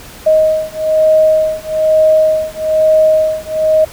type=beating tone pair; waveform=sine; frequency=626 / 627.1 Hz; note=D#5 / D#5; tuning=+10 / +13 cents; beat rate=1.1 Hz; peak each=-11 dBFS; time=0.26-3.85 s; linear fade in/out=10 ms; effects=pink hiss -34 dBFS RMS until 3.92 s